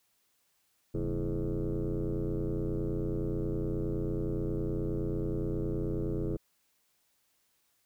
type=tone with frequency modulation; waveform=sine; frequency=150.4 Hz; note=D3; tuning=42 cents sharp; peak=-28 dBFS; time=0.94-6.37 s; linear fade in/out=10 ms; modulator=89.5 Hz; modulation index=3.4; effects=tanh soft clip ceiling -26 dBFS + white hiss -73 dBFS RMS until 7.85 s